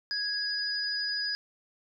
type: tone pair together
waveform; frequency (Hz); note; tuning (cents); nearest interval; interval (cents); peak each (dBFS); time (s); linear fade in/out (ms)
sine; 1661.2 / 4944; G#6 / D#8; 0 / -12; octave + perfect fifth; 1888; -34 / -30; 0.11-1.35; 0
effects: none